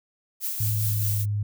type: noise with tremolo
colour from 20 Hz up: violet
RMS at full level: -28 dBFS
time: 0.4-1.26 s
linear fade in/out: 50 ms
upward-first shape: sine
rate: 4.8 Hz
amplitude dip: 35%
type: tone with pitch glide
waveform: sine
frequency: 107.2 to 103.55 Hz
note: A2 to G#2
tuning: -45 to -5 cents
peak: -23 dBFS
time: 0.6-1.43 s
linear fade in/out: 5 ms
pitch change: -60 cents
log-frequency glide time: 0.85-1.1 s
effects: none